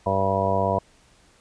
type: harmonic tone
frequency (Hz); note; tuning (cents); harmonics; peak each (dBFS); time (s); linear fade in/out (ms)
97; G2; -18; 1 / 2 / 3 / 4 / 5 / 6 / 7 / 8 / 9 / 10; -28 / -30 / -37 / -33 / -28 / -27 / -25 / -37 / -37 / -26; 0.06-0.79; 5
effects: pink hiss -57 dBFS RMS until 1.4 s + resampled to 22050 Hz